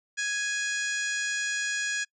harmonic tone with a mistuned harmonic, 830.6 Hz, G#5, in tune, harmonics 2 / 3 / 4 / 5 / 6 / 7 / 8 / 9 / 10, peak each -29 / -36 / -39 / -42 / -41 / -41 / -36 / -47 / -48 dBFS, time 0.17-2.05 s, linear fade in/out 20 ms, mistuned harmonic 8, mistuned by +44 cents, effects noise-tail reverb RT60 0.1 s tail -26 dB re dry

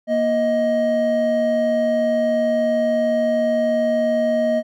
triangle tone pair together, 235.9 / 627 Hz, A#3 / D#5, +21 / +13 cents, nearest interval octave + perfect fourth, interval 1692 cents, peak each -20 / -15 dBFS, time 0.07-4.63 s, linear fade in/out 50 ms, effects none

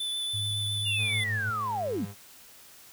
square tone with vibrato, 3499 Hz, A7, 10 cents flat, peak -30 dBFS, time 0-1.24 s, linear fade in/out 5 ms, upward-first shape sine, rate 7.2 Hz, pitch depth 14 cents each way
sine tone, 103.83 Hz, G#2, in tune, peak -32 dBFS, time 0.33-1.51 s, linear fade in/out 20 ms
sine linear sweep, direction down, 2878 to 145.2 Hz, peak -28 dBFS, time 0.85-2.06 s, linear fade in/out 20 ms
35% pulse tone with pitch glide, 110 to 100.87 Hz, A2 to G2, 0 to +50 cents, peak -37 dBFS, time 0.96-2.15 s, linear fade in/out 50 ms, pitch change -150 cents, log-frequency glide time 1.48-1.96 s
effects white hiss -52 dBFS RMS until 2.92 s

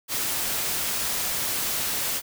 white noise, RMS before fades -27 dBFS, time 0.08-2.22 s, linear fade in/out 50 ms, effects none

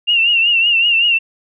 sine tone with vibrato, 2774 Hz, F7, 12 cents flat, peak -10 dBFS, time 0.07-1.19 s, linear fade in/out 20 ms, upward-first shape triangle, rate 5.3 Hz, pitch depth 84 cents each way, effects none

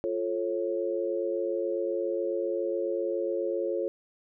sine chord, F augmented, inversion none, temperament just, 349.2 / 436.5 / 545.7 Hz, F4 / A4 / C#5, 0 / -14 / -27 cents, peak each -31 / -32 / -31 dBFS, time 0.04-3.88 s, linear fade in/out 0 ms, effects none

